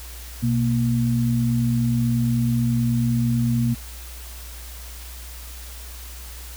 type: tone pair together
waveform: sine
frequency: 123.94 / 233.1 Hz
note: B2 / A#3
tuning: +7 / 0 cents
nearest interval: major seventh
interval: 1093 cents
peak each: -20 / -21 dBFS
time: 0.42-3.75 s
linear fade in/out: 20 ms
effects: added 60 Hz sine -36 dBFS peak until 6.56 s + white hiss -41 dBFS RMS until 6.56 s